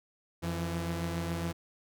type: tone pair together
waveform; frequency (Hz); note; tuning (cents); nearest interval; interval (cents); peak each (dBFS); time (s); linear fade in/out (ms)
sawtooth; 87.5 / 167.77; F2 / E3; +4 / +31; major seventh; 1127; -32 / -30; 0.42-1.53; 20
effects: none